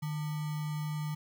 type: tone with sample-and-hold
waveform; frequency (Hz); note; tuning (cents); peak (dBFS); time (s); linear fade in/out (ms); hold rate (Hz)
sine; 151.9; D#3; -41; -32; 0.02-1.15; 10; 1050
effects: none